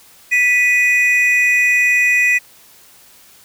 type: tone pair together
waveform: triangle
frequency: 1970.3 / 2489 Hz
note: B6 / D#7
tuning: -5 / 0 cents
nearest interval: major third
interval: 405 cents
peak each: -12 dBFS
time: 0.31-2.39 s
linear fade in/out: 20 ms
effects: white hiss -46 dBFS RMS until 3.44 s